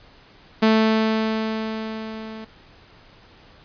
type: tone with level ramp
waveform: sawtooth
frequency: 220 Hz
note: A3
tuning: in tune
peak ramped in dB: -9 to -30 dBFS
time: 0.62-2.45 s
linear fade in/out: 10 ms
effects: pink hiss -50 dBFS RMS until 3.64 s + resampled to 11025 Hz